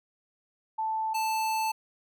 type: tone pair in turn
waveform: sine / square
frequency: 880 / 880 Hz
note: A5 / A5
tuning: 0 / 0 cents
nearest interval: unison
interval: 0 cents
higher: neither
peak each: -27 dBFS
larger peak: neither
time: 0.78-1.14 / 1.14-1.72 s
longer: second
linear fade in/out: 10 ms
effects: none